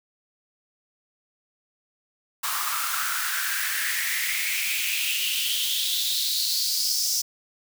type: noise with high-pass filter sweep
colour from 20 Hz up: white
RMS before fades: -26 dBFS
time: 2.43-7.22 s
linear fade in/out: 10 ms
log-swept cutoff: 1100 to 5500 Hz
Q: 5.7
effects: none